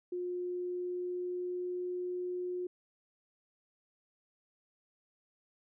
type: tone with pitch glide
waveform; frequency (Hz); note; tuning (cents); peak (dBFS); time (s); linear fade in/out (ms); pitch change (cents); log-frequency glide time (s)
sine; 357.5 to 360; F4 to F#4; +41 to -47; -34; 0.12-2.67; 5; +12; 0.38-2.13
effects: none